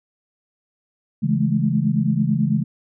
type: chord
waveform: sine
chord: A major seventh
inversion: first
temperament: equal with one note detuned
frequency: 138.59 / 164.81 / 207.7 / 216.8 Hz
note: C#3 / E3 / G#3 / A3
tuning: 0 / 0 / 0 / -25 cents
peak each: -22 dBFS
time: 1.22-2.64 s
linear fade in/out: 20 ms
effects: none